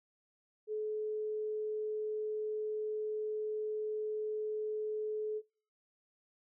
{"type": "tone", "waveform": "sine", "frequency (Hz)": 428.6, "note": "A4", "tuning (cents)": -45, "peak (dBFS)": -34, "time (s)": [0.67, 5.42], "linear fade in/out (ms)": 50, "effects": ["noise-tail reverb RT60 0.5 s tail -26 dB re dry"]}